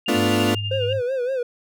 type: tone with tremolo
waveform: sine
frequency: 2808 Hz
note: F7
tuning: 9 cents sharp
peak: -25 dBFS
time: 0.06-0.93 s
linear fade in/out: 2 ms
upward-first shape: sine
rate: 12 Hz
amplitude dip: 65%
type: chord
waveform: 30% pulse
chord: B half-diminished seventh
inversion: third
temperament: equal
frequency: 220 / 246.9 / 293.7 / 349.2 Hz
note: A3 / B3 / D4 / F4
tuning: 0 / 0 / 0 / 0 cents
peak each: -21 dBFS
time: 0.08-0.55 s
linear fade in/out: 5 ms
type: tone with pitch glide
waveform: sine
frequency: 101.5 to 103.57 Hz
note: G#2 to G#2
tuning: -39 to -4 cents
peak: -25 dBFS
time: 0.13-1.02 s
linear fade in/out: 50 ms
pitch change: +35 cents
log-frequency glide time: 0.3-0.8 s
type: tone with vibrato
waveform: triangle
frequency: 510 Hz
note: C5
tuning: 44 cents flat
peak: -19 dBFS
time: 0.71-1.43 s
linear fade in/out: 5 ms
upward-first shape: sine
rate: 5.3 Hz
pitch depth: 100 cents each way
effects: none